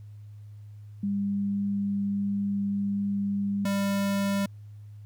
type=tone pair in turn; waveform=sine / square; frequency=200.5 / 198.54 Hz; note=G3 / G3; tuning=+39 / +22 cents; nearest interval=unison; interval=17 cents; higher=first; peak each=-25 dBFS; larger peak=neither; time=1.03-3.65 / 3.65-4.46 s; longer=first; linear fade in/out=5 ms; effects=added 104 Hz sine -42 dBFS peak until 5.05 s + pink hiss -70 dBFS RMS until 5.05 s